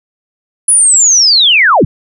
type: linear sweep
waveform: sine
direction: down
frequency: 10090 to 71.9 Hz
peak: -4 dBFS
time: 0.68-1.85 s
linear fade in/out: 5 ms
effects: none